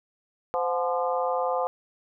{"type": "harmonic tone with a mistuned harmonic", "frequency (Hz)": 172.4, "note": "F3", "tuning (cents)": -22, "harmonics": [3, 4, 5, 6, 7], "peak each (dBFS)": [-27, -29, -31, -33, -34], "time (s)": [0.54, 1.67], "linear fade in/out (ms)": 0, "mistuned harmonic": 4, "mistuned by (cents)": 75, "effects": []}